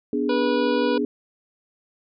sine chord, G# diminished, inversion first, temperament equal with one note detuned, 248.8 / 293.7 / 415.3 Hz, B3 / D4 / G#4, +13 / 0 / 0 cents, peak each -25 dBFS, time 0.13-1.05 s, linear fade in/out 2 ms
harmonic tone, 487.7 Hz, B4, 22 cents flat, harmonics 1 / 2 / 3 / 5 / 6 / 7 / 8 / 9 / 10, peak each -23 / -29 / -33 / -37 / -39 / -40 / -41 / -42 / -43 dBFS, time 0.29-0.98 s, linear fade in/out 5 ms
effects none

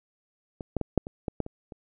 clicks, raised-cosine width 2 ms, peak -22 / -13 / -15 / -7 / -23 / -16 / -14 / -24 / -28 dBFS, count 9, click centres 0.608 / 0.767 / 0.813 / 0.977 / 1.069 / 1.282 / 1.403 / 1.464 / 1.722 s, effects none

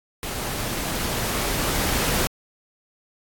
pink noise with level ramp, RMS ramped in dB -30 to -22 dBFS, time 0.23-2.27 s, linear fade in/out 0 ms, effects AAC 64 kbps

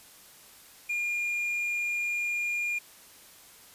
triangle tone, 2414 Hz, D7, 47 cents sharp, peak -26 dBFS, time 0.89-2.79 s, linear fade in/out 10 ms, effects white hiss -53 dBFS RMS until 3.74 s + resampled to 32000 Hz

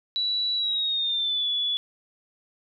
sine tone with pitch glide, 3934 to 3425 Hz, B7 to A7, -7 to -47 cents, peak -23 dBFS, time 0.16-1.77 s, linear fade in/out 0 ms, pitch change -240 cents, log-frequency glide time 0.55-1.48 s, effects none

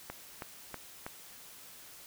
click train, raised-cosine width 0.5 ms, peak -24 dBFS, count 4, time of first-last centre 0.1-1.065 s, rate 3.11 Hz, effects white hiss -52 dBFS RMS until 2.06 s

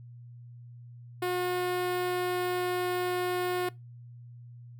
sawtooth tone with notch filter, 360.4 Hz, F#4, 45 cents flat, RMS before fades -30 dBFS, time 1.22-3.69 s, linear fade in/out 5 ms, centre 6300 Hz, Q 1.1, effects noise-tail reverb RT60 0.2 s tail -22 dB re dry + added 120 Hz sine -45 dBFS peak until 4.79 s

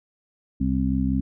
harmonic tone, 65.41 Hz, C2, in tune, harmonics 1 / 2 / 3 / 4, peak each -26 / -29 / -25 / -24 dBFS, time 0.6-1.21 s, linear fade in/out 10 ms, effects none

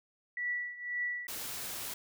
sine tone with tremolo, 1950 Hz, B6, 23 cents flat, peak -30 dBFS, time 0.37-1.27 s, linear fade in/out 2 ms, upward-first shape triangle, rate 1.9 Hz, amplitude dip 85%
white noise, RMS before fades -40 dBFS, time 1.28-1.94 s, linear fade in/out 5 ms
effects none

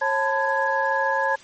sine tone cluster, 543 / 884 / 1007 / 1664 Hz, C#5 / A5 / B5 / G#6, -36 / +8 / +33 / +3 cents, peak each -25 / -24 / -28 / -24 dBFS, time 0.01-1.36 s, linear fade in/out 10 ms, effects white hiss -47 dBFS RMS until 1.43 s + MP3 32 kbps

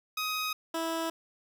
15% pulse tone pair in turn, 1257 / 327.8 Hz, D#6 / E4, +17 / -10 cents, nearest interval octave + major seventh, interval 2327 cents, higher first, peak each -24 dBFS, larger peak neither, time 0.17-0.53 / 0.74-1.1 s, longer neither, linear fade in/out 5 ms, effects none

